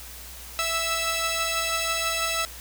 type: tone pair together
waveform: 10% pulse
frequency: 659.3 / 1312.5 Hz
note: E5 / E6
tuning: 0 / -8 cents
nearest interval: octave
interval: 1192 cents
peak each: -19 dBFS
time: 0.59-2.45 s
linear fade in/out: 0 ms
effects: added 60 Hz sine -44 dBFS peak until 2.6 s + white hiss -42 dBFS RMS until 2.6 s